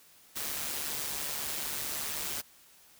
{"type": "noise with amplitude modulation", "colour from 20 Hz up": "white", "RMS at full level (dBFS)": -33, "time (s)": [0.35, 2.42], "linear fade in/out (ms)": 20, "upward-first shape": "sine", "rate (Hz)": 147, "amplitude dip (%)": 55, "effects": ["white hiss -59 dBFS RMS until 2.99 s"]}